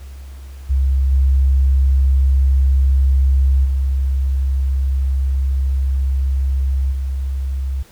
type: tone with level steps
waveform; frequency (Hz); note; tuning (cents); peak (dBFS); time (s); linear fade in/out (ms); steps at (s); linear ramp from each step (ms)
sine; 67; C2; +42; -31 / -12 / -10 / -14 / -18; 0-7.83; 10; 0.69 / 1.11 / 3.64 / 6.91; 20
effects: pink hiss -48 dBFS RMS until 7.91 s